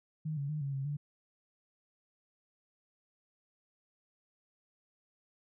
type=tone with pitch steps; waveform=sine; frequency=155.3 / 140.8 / 152.1 / 139.1 / 135.8 / 145.7 Hz; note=D#3 / C#3 / D#3 / C#3 / C#3 / D3; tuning=-3 / +27 / -39 / +6 / -35 / -13 cents; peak=-33 dBFS; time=0.25-0.97 s; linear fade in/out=10 ms; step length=120 ms; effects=none